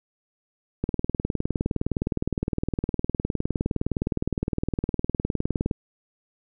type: click train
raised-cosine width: 3 ms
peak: -11 dBFS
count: 96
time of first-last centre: 0.84-5.712 s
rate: 19.5 Hz
effects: none